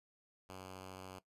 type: tone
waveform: 5% pulse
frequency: 93.8 Hz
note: F#2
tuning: 24 cents sharp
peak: -37 dBFS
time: 0.49-1.19 s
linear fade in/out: 5 ms
effects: noise-tail reverb RT60 0.1 s tail -17 dB re dry + resampled to 32000 Hz